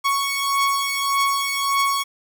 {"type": "beating tone pair", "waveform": "sawtooth", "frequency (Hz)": [1108.7, 1110.4], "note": ["C#6", "C#6"], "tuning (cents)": [0, 3], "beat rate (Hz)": 1.7, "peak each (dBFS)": [-20, -17], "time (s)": [0.04, 2.04], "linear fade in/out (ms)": 20, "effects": []}